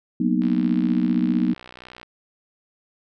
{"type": "chord", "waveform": "sine", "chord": "B major seventh", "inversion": "second", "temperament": "just", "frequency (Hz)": [185.21, 231.5, 246.9, 308.7], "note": ["F#3", "A#3", "B3", "D#4"], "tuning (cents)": [2, -12, 0, -14], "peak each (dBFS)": [-23, -24, -22, -24], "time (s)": [0.2, 1.54], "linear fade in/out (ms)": 5}
{"type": "click train", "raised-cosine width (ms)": 0.3, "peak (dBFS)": -24, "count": 101, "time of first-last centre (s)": [0.42, 2.03], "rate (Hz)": 62.1}
{"effects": []}